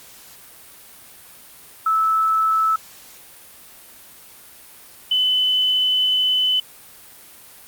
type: tone pair in turn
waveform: sine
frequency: 1308 / 3017 Hz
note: E6 / F#7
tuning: -14 / +33 cents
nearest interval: octave + major second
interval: 1447 cents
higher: second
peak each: -15 dBFS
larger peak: neither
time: 1.86-2.76 / 5.11-6.6 s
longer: second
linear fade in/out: 5 ms
effects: white hiss -44 dBFS RMS until 7.67 s + Opus 48 kbps